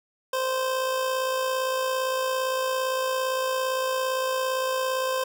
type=tone with amplitude modulation; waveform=25% pulse; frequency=520 Hz; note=C5; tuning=11 cents flat; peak=-19 dBFS; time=0.33-5.24 s; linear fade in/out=5 ms; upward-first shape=sine; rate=57.6 Hz; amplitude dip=35%; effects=none